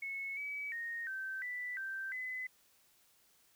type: tone with pitch steps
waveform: sine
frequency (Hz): 2196 / 2283 / 1858 / 1550 / 1979 / 1564 / 2019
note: C#7 / D7 / A#6 / G6 / B6 / G6 / B6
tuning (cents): -17 / -50 / -6 / -20 / +3 / -4 / +38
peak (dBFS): -38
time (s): 0.02-2.47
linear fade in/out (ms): 5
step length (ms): 350
effects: white hiss -69 dBFS RMS until 3.55 s